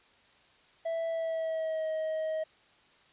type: tone with pitch glide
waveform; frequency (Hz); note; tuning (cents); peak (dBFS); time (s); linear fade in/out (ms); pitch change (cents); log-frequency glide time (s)
triangle; 659.3 to 631.7; E5 to D#5; 0 to +26; -28; 0.85-2.44; 10; -74; 1.08-1.88
effects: white hiss -62 dBFS RMS until 3.12 s + resampled to 8000 Hz